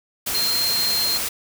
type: tone in noise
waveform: sine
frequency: 4186 Hz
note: C8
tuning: in tune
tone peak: -20 dBFS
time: 0.34-1.18 s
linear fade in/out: 10 ms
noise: white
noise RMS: -25 dBFS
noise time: 0.26-1.29 s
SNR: +2 dB
effects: none